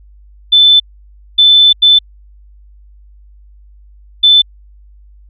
sine tone bursts at uneven times, 3520 Hz, A7, in tune, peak -3 dBFS, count 4, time 0.52-0.8 / 1.38-1.73 / 1.82-1.99 / 4.23-4.42 s, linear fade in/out 10 ms, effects added 50 Hz sine -38 dBFS peak until 5.29 s

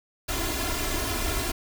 pink noise with comb filter, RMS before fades -28 dBFS, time 0.28-1.52 s, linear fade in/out 10 ms, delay 2.9 ms, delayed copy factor +0.85, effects none

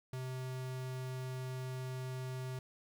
square tone, 129.1 Hz, C3, 23 cents flat, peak -40 dBFS, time 0.13-2.59 s, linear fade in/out 2 ms, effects 11-bit

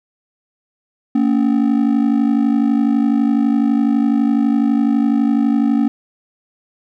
triangle ring-modulated tone, 255.1 Hz, C4, 44 cents flat, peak -7 dBFS, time 1.15-5.88 s, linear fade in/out 0 ms, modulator 26 Hz, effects none

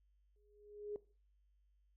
sine tone with exponential growth, 415.3 Hz, G#4, in tune, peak -38 dBFS, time 0.36-0.96 s, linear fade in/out 1 ms, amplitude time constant 130 ms, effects noise-tail reverb RT60 0.4 s tail -19 dB re dry + added 50 Hz sine -70 dBFS peak until 1.96 s

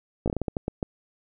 slowing click train, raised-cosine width 2 ms, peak -13 dBFS, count 10, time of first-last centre 0.26-0.828 s, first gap 17 ms, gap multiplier 1.31, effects none

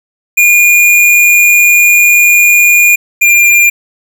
square tone pair in turn, 2427 / 2398 Hz, D#7 / D7, -44 / +36 cents, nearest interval unison, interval 20 cents, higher first, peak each -4 dBFS, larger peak neither, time 0.37-2.96 / 3.21-3.7 s, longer first, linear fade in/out 10 ms, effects none

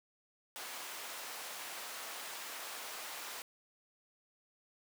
pink high-pass noise, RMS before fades -45 dBFS, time 0.56-3.42 s, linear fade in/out 0 ms, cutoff 710 Hz, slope 12 dB/octave, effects none

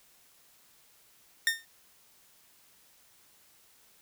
sawtooth tone with exponential decay, 1824 Hz, A#6, 38 cents flat, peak -17 dBFS, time 1.47-1.65 s, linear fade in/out 1 ms, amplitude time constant 38 ms, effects white hiss -62 dBFS RMS until 4.01 s

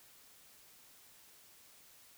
silence, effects white hiss -61 dBFS RMS until 2.17 s

